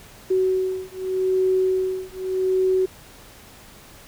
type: beating tone pair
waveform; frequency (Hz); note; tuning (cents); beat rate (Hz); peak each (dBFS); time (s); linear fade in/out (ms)
sine; 374.3 / 375.13; F#4 / F#4; +20 / +24; 0.83; -22; 0.3-2.86; 10
effects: pink hiss -46 dBFS RMS until 4.07 s